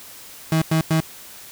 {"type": "tone bursts", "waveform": "35% pulse", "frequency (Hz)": 160.1, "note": "D#3", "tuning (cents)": 50, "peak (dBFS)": -14, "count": 3, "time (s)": [0.52, 1.003], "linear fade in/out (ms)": 2, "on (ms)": 97, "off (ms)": 96, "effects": ["white hiss -41 dBFS RMS until 1.51 s"]}